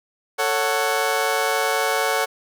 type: chord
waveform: 20% pulse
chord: F# minor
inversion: first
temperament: just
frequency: 444 / 555 / 740 Hz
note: A4 / C#5 / F#5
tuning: +16 / +2 / 0 cents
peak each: -19 dBFS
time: 0.38-2.26 s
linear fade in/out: 20 ms
effects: none